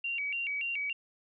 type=tone with vibrato; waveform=sine; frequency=2507 Hz; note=D#7; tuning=12 cents sharp; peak=-31 dBFS; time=0.04-0.93 s; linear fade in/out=5 ms; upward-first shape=square; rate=3.5 Hz; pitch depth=170 cents each way; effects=none